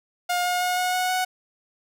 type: tone with pitch steps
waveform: sawtooth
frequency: 712 / 717.4 / 722.8 / 728.2 / 733.7 / 739.2 Hz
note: F5 / F5 / F#5 / F#5 / F#5 / F#5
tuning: +33 / +46 / -41 / -28 / -15 / -2 cents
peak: -18 dBFS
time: 0.29-1.25 s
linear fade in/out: 10 ms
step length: 160 ms
effects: none